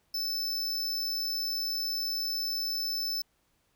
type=tone; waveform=square; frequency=5274 Hz; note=E8; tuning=in tune; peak=-30 dBFS; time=0.14-3.22 s; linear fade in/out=5 ms; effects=pink hiss -72 dBFS RMS until 3.75 s